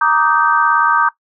sine chord, Eb major seventh, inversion second, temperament just, 933.4 / 1166.7 / 1244.5 / 1555.6 Hz, Bb5 / D6 / Eb6 / G6, +2 / -12 / 0 / -14 cents, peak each -16 dBFS, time 0.01-1.09 s, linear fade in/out 5 ms, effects noise-tail reverb RT60 0.1 s tail -18 dB re dry

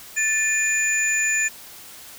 sine tone cluster, 1758 / 2452 / 7020 Hz, A6 / D#7 / A8, -2 / -26 / -5 cents, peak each -23 dBFS, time 0.16-1.49 s, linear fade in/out 20 ms, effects white hiss -42 dBFS RMS until 2.18 s

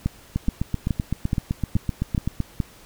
two click trains, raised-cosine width 5 ms, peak -9 / -10 dBFS, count 7 / 17, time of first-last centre 0.06-2.602 / 0.36-2.403 s, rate 2.36 / 7.83 Hz, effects pink hiss -49 dBFS RMS until 2.85 s

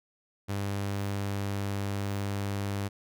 sawtooth tone, 99.9 Hz, G2, 33 cents sharp, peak -26 dBFS, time 0.48-2.89 s, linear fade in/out 20 ms, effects none

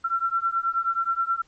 sine beating tone pair, 1351 / 1360.4 Hz, E6 / F6, +42 / -46 cents, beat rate 9.4 Hz, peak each -25 dBFS, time 0.04-1.42 s, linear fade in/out 10 ms, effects pink hiss -62 dBFS RMS until 1.47 s + MP3 32 kbps

